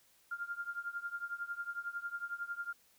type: tone with tremolo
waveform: sine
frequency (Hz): 1400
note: F6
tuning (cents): +4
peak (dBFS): -34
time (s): 0.31-2.73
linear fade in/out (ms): 5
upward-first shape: triangle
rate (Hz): 11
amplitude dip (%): 95
effects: white hiss -68 dBFS RMS until 2.98 s